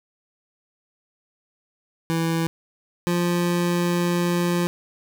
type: tone pair in turn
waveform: 25% pulse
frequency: 164.81 / 174.48 Hz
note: E3 / F3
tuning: 0 / -1 cents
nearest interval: minor second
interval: 99 cents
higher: second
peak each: -17 / -16 dBFS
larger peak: second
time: 2.1-2.47 / 3.07-4.67 s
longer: second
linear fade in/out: 0 ms
effects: none